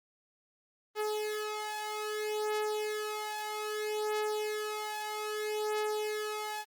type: beating tone pair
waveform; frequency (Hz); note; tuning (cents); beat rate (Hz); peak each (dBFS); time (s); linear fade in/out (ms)
sawtooth; 425.2 / 425.82; G#4 / G#4; +41 / +43; 0.62; -31 / -33; 0.95-6.65; 50
effects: Opus 24 kbps